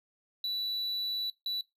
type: tone bursts at uneven times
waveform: triangle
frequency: 3951 Hz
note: B7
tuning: in tune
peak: -29 dBFS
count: 2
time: 0.44-1.3 / 1.46-1.61 s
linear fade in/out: 2 ms
effects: noise-tail reverb RT60 0.2 s tail -20 dB re dry